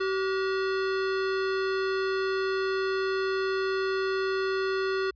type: tone pair together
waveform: square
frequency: 383.1 / 1441 Hz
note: G4 / F#6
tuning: -40 / -46 cents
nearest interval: octave + major seventh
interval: 2294 cents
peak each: -27 / -35 dBFS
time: 0-5.11 s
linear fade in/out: 10 ms
effects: added 60 Hz sine -57 dBFS peak until 5.15 s + resampled to 11025 Hz